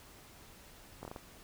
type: slowing click train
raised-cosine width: 1 ms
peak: -29 dBFS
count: 5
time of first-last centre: 1.03-1.162 s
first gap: 21 ms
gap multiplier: 1.31
effects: pink hiss -56 dBFS RMS until 1.43 s